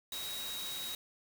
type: tone in noise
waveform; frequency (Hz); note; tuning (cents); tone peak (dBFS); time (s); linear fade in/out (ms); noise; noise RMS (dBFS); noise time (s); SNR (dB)
sine; 3811; A#7; +38; -40; 0.12-0.95; 2; white; -43; 0.12-0.95; 0
effects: none